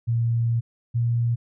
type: tone pair in turn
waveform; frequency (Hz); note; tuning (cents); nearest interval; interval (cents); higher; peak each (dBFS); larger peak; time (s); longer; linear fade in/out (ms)
sine; 116.54 / 118.03; A#2 / A#2; 0 / +22; unison; 22; second; -19; neither; 0.07-0.61 / 0.94-1.36; first; 20
effects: none